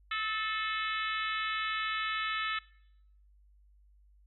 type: harmonic tone with a mistuned harmonic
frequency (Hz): 433.1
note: A4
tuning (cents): -27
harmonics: 3 / 4 / 5 / 6 / 7 / 8 / 9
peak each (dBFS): -35 / -37 / -39 / -41 / -42 / -43 / -44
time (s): 0.11-2.59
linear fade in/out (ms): 5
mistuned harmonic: 4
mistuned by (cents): +31
effects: noise-tail reverb RT60 0.8 s tail -22 dB re dry + added 50 Hz sine -59 dBFS peak until 4.26 s